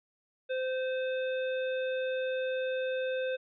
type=harmonic tone; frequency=517 Hz; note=C5; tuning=21 cents flat; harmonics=1 / 3 / 5 / 7; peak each=-30 / -40 / -44 / -47 dBFS; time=0.49-3.37 s; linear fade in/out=20 ms; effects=none